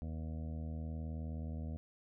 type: harmonic tone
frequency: 79.3 Hz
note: D#2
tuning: 33 cents sharp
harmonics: 1 / 2 / 3 / 4 / 6 / 7 / 8 / 9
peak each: -40 / -46 / -47 / -58 / -59 / -59 / -60 / -63 dBFS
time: 0.02-1.77 s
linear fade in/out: 0 ms
effects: none